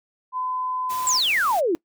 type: tone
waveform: sine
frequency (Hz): 1015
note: B5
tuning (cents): +47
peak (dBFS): -24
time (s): 0.32-1.21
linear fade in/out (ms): 50
type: noise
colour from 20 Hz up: white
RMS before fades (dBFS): -36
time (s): 0.89-1.61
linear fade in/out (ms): 20
type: exponential sweep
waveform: sine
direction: down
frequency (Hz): 7970 to 311.1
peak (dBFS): -18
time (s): 1.07-1.75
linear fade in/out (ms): 0
effects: noise-tail reverb RT60 0.1 s tail -23 dB re dry